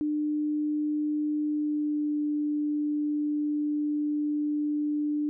sine tone with pitch glide, 300 to 297.1 Hz, D4 to D4, +37 to +20 cents, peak -25 dBFS, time 0.01-5.29 s, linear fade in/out 0 ms, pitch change -17 cents, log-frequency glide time 1.45-2.2 s, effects none

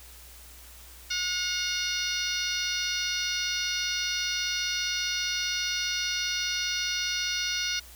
harmonic tone with a mistuned harmonic, 725 Hz, F#5, 35 cents flat, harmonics 2 / 3 / 4 / 5 / 6 / 7 / 8, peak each -35 / -35 / -35 / -35 / -35 / -35 / -35 dBFS, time 1.1-7.8 s, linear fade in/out 10 ms, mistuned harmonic 4, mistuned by -39 cents, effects added 60 Hz sine -50 dBFS peak until 7.95 s + white hiss -50 dBFS RMS until 7.95 s

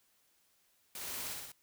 white noise with echo, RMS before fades -44 dBFS, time 0.95-1.33 s, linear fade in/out 2 ms, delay 63 ms, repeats 3, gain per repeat -2 dB, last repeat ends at 1.519 s, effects white hiss -72 dBFS RMS until 1.62 s

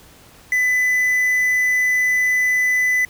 triangle tone with quantisation, 2001 Hz, B6, 22 cents sharp, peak -13 dBFS, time 0.52-3.05 s, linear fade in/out 2 ms, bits 6, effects pink hiss -47 dBFS RMS until 3.09 s

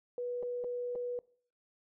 sine tone with dropouts, 488.8 Hz, B4, 18 cents flat, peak -34 dBFS, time 0.18-1.19 s, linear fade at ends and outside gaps 1 ms, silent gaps 0.427-0.431 / 0.64-0.644 / 0.953-0.957 s, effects noise-tail reverb RT60 0.5 s tail -22 dB re dry

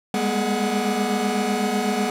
45% pulse tone cluster, 199.7 / 207.7 / 239.8 / 424.4 / 740 Hz, G3 / G#3 / A#3 / G#4 / F#5, +32 / 0 / +49 / +38 / 0 cents, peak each -27 dBFS, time 0.14-2.1 s, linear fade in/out 2 ms, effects low-pass 12000 Hz 12 dB/octave + 9-bit

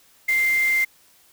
sine tone in noise, 2093 Hz, C7, in tune, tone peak -17 dBFS, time 0.28-0.85 s, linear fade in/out 10 ms, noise white, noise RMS -35 dBFS, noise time 0.28-0.85 s, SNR +15 dB, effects white hiss -56 dBFS RMS until 1.32 s

